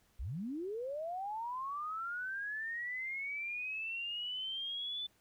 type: linear sweep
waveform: sine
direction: up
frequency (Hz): 41.57 to 3520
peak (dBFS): -37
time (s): 0.19-5.07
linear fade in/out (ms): 10
effects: pink hiss -71 dBFS RMS until 5.2 s